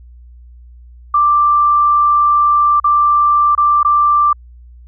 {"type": "tone with dropouts", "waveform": "sine", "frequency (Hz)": 1178, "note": "D6", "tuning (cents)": 5, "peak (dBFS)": -8, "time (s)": [1.14, 4.33], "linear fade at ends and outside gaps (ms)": 5, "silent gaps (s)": [[2.8, 2.842], [3.551, 3.577], [3.831, 3.848]], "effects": ["added 60 Hz sine -36 dBFS peak until 4.87 s"]}